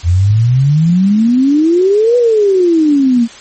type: exponential two-way sweep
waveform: sine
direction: up then down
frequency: 82.7 to 493.9 to 226.6 Hz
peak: -6 dBFS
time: 0.03-3.28 s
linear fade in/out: 50 ms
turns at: 2.17 s
effects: white hiss -34 dBFS RMS until 3.4 s + MP3 32 kbps